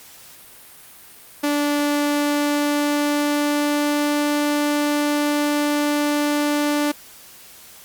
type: tone with pitch glide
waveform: sawtooth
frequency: 291.4 to 293.6 Hz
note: D4 to D4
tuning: -13 to 0 cents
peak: -14 dBFS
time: 1.43-6.92 s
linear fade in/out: 10 ms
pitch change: +13 cents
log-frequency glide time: 2.04-4.29 s
effects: white hiss -44 dBFS RMS until 7.84 s + Opus 48 kbps